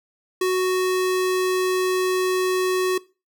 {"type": "tone", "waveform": "square", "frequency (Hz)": 370, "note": "F#4", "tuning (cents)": 0, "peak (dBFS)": -19, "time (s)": [0.41, 2.98], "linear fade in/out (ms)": 5, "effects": ["noise-tail reverb RT60 0.3 s tail -20 dB re dry"]}